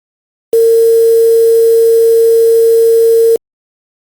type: tone with quantisation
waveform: sine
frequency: 456.5 Hz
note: A#4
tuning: 36 cents flat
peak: -4 dBFS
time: 0.53-3.36 s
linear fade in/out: 2 ms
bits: 4
effects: Opus 32 kbps